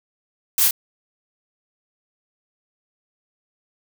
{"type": "noise with echo", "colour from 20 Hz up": "blue", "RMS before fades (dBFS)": -18, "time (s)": [0.58, 0.68], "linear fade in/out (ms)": 2, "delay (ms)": 29, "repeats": 1, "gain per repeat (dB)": -2, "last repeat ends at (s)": 0.709, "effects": []}